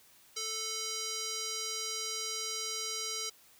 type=tone with band-pass filter; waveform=square; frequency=440 Hz; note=A4; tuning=in tune; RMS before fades=-37 dBFS; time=0.36-3.3 s; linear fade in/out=10 ms; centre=5600 Hz; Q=2.2; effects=white hiss -61 dBFS RMS until 3.59 s